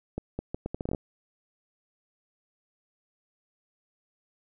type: accelerating click train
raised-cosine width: 2 ms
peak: -18 dBFS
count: 11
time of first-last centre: 0.18-0.948 s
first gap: 210 ms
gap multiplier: 0.74
effects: none